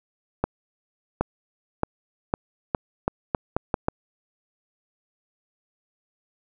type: accelerating click train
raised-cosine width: 1 ms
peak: -7 dBFS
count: 10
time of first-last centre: 0.44-3.884 s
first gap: 770 ms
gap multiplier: 0.81
effects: none